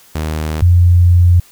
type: tone pair in turn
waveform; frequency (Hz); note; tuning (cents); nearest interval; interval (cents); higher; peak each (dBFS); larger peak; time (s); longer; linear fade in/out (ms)
sawtooth / sine; 77.78 / 87.92; D#2 / F2; 0 / +12; major second; 212; second; -13 / -5; second; 0.15-0.62 / 0.62-1.4; second; 5
effects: white hiss -45 dBFS RMS until 1.51 s